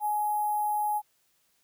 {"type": "tone with sample-and-hold", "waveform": "sine", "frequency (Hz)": 839, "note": "G#5", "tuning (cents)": 17, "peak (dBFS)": -25, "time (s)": [0, 1.02], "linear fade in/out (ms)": 50, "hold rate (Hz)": 11025, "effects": ["white hiss -70 dBFS RMS until 1.63 s"]}